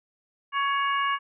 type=harmonic tone with a mistuned harmonic; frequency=558 Hz; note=C#5; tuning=11 cents sharp; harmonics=2 / 3 / 4 / 5; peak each=-24 / -30 / -34 / -34 dBFS; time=0.52-1.19 s; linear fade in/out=50 ms; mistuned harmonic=5; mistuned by=+32 cents; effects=none